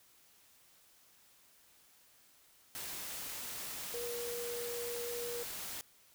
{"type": "tone in noise", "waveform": "sine", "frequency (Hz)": 477, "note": "A#4", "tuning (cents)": 40, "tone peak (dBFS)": -39, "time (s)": [3.94, 5.43], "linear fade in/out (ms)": 0, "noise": "white", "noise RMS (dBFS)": -43, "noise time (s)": [2.75, 5.81], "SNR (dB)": 1, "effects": ["white hiss -65 dBFS RMS until 6.14 s"]}